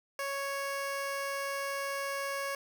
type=tone; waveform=15% pulse; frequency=554.4 Hz; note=C#5; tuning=in tune; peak=-27 dBFS; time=0.19-2.55 s; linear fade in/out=2 ms; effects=none